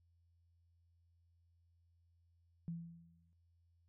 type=tone with exponential decay; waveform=sine; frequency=168 Hz; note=E3; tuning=33 cents sharp; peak=-38 dBFS; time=2.68-3.33 s; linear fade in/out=0 ms; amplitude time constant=140 ms; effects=noise-tail reverb RT60 0.2 s tail -26 dB re dry + added 85 Hz sine -70 dBFS peak until 3.88 s